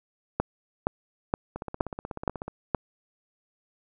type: two click trains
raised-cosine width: 1 ms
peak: -20 / -9 dBFS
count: 16 / 6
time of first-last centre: 1.56-2.48 / 0.4-2.747 s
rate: 16.3 / 2.13 Hz
effects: none